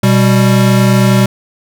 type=tone pair together; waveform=square; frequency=123.47 / 196 Hz; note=B2 / G3; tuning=0 / 0 cents; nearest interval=minor sixth; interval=800 cents; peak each=-10 dBFS; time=0.03-1.26 s; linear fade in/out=5 ms; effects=none